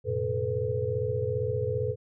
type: tone cluster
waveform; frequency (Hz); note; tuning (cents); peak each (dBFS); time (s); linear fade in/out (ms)
sine; 92.8 / 115.4 / 130.5 / 433.5 / 495.8; F#2 / A#2 / C3 / A4 / B4; +6 / -17 / -4 / -26 / +7; -35 / -32 / -37 / -31 / -31; 0.04-1.96; 50
effects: none